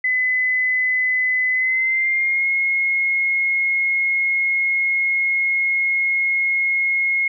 sine tone with pitch glide, 2015 to 2160 Hz, B6 to C#7, +34 to -45 cents, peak -16 dBFS, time 0.04-7.28 s, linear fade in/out 5 ms, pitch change +121 cents, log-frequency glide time 1.51-2.47 s, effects none

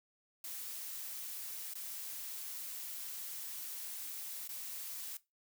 blue noise with dropouts, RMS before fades -44 dBFS, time 0.44-5.17 s, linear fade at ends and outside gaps 2 ms, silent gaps 1.737-1.753 / 4.476-4.491 s, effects noise-tail reverb RT60 0.2 s tail -17 dB re dry

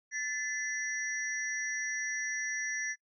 sine tone cluster, 1748 / 2028 / 5790 Hz, A6 / B6 / F#8, -12 / +45 / -38 cents, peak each -35 / -38 / -37 dBFS, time 0.11-2.96 s, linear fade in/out 50 ms, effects noise-tail reverb RT60 0.1 s tail -23 dB re dry

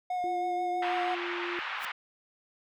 triangle tone with vibrato, 723 Hz, F#5, 40 cents flat, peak -27 dBFS, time 0.1-1.15 s, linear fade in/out 5 ms, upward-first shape triangle, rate 6.2 Hz, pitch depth 22 cents each way
sine tone, 349.2 Hz, F4, in tune, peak -35 dBFS, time 0.24-1.59 s, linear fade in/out 0 ms
pink band-pass noise, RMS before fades -36 dBFS, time 0.82-1.92 s, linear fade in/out 5 ms, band 950 to 2900 Hz, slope 24 dB/octave
white noise with exponential growth, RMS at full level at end -40 dBFS, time 1.76-1.85 s, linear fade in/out 1 ms, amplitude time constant 18 ms
effects none

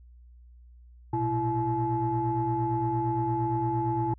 sine tone cluster, 114.8 / 123.5 / 334.8 / 858 Hz, A#2 / B2 / E4 / A5, -26 / 0 / +27 / -44 cents, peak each -34 / -30 / -29 / -28 dBFS, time 1.13-4.14 s, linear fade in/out 5 ms, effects tanh soft clip ceiling -17 dBFS + added 60 Hz sine -49 dBFS peak until 4.18 s

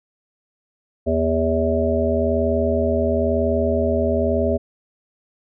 harmonic tone, 81 Hz, E2, 30 cents flat, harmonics 1 / 3 / 5 / 7 / 8, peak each -23 / -23 / -23 / -23 / -23 dBFS, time 1.06-4.58 s, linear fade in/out 20 ms, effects none

